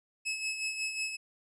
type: tone with tremolo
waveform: sawtooth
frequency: 2586 Hz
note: E7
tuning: 34 cents flat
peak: -27 dBFS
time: 0.25-1.17 s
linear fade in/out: 20 ms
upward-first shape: sine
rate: 5.5 Hz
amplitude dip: 55%
effects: resampled to 24000 Hz